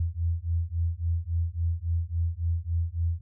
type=beating tone pair; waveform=sine; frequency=82.41 / 86.01 Hz; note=E2 / F2; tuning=0 / -26 cents; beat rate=3.6 Hz; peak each=-28 dBFS; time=0-3.21 s; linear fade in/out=5 ms; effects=none